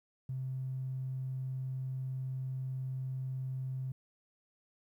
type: tone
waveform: triangle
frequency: 130.81 Hz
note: C3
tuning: in tune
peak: -31 dBFS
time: 0.29-3.92 s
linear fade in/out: 5 ms
effects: tanh soft clip ceiling -33 dBFS + 12-bit